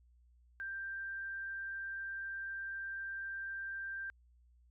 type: tone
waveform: sine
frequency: 1578 Hz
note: G6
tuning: 11 cents sharp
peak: -39 dBFS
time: 0.6-4.1 s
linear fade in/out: 0 ms
effects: added 60 Hz sine -63 dBFS peak until 4.7 s